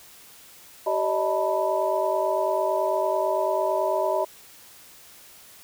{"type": "tone cluster", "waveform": "sine", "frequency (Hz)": [382.9, 582, 631, 891, 983], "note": ["G4", "D5", "D#5", "A5", "B5"], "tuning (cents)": [-41, -16, 24, 22, -8], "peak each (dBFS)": [-29, -29, -24, -31, -29], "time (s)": [0.86, 4.25], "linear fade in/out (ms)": 10, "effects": ["white hiss -49 dBFS RMS until 5.63 s"]}